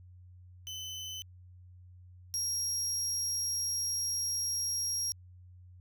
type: tone pair in turn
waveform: 30% pulse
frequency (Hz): 3033 / 5611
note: F#7 / F8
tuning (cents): +42 / +7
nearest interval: major seventh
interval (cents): 1065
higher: second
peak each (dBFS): -36 / -27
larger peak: second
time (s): 0.67-1.22 / 2.34-5.12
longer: second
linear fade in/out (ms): 0
effects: added 90 Hz sine -51 dBFS peak until 5.8 s